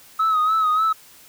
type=tone with vibrato; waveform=sine; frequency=1276 Hz; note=D#6; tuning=43 cents sharp; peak=-14 dBFS; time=0.19-0.93 s; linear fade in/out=10 ms; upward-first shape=sine; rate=3.4 Hz; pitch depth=54 cents each way; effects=tanh soft clip ceiling -14 dBFS + white hiss -48 dBFS RMS until 1.28 s